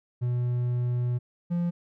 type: tone pair in turn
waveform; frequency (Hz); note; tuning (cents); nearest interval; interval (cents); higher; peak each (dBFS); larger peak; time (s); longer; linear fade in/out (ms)
triangle; 122.5 / 173.24; B2 / F3; -14 / -14; tritone; 600; second; -22 / -22; neither; 0.21-1.19 / 1.5-1.71; first; 20
effects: none